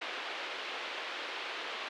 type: band-pass noise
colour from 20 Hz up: white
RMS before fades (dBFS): -40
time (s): 0.01-1.89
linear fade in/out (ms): 10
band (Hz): 350 to 3400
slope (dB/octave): 24
effects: none